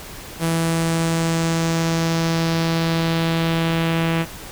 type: tone with low-pass filter sweep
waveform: sawtooth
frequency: 164.81 Hz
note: E3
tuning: in tune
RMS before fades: -20 dBFS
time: 0.39-4.26 s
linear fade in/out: 50 ms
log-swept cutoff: 11000 to 2700 Hz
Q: 1.9
effects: pink hiss -36 dBFS RMS until 4.51 s